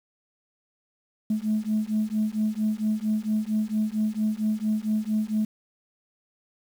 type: beating tone pair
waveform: sine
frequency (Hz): 213.1 / 217.5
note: G#3 / A3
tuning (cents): +45 / -20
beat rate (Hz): 4.4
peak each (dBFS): -25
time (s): 1.3-5.45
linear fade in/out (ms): 5
effects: tanh soft clip ceiling -17 dBFS + 8-bit